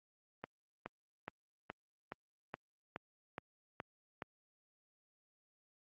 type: click train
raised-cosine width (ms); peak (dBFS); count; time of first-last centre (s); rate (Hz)
0.5; -26; 10; 0.44-4.222; 2.38
effects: high-pass 100 Hz 12 dB/octave + Opus 32 kbps